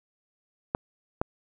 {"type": "clicks", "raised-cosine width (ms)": 1, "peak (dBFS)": -11, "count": 2, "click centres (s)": [0.749, 1.215], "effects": []}